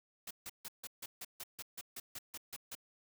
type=noise bursts; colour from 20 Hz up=white; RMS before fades=-45 dBFS; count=14; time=0.27-2.752 s; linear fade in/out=5 ms; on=38 ms; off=150 ms; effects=none